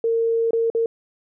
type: tone with dropouts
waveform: sine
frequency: 457.7 Hz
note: A#4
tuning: 32 cents flat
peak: -17 dBFS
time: 0.04-0.86 s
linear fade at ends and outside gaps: 2 ms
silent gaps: 0.508-0.532 / 0.701-0.749 s
effects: none